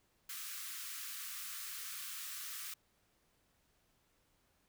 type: high-pass noise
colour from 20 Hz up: white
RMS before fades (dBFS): -45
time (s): 0.29-2.74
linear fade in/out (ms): 5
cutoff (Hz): 1100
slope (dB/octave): 96
effects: pink hiss -75 dBFS RMS until 4.68 s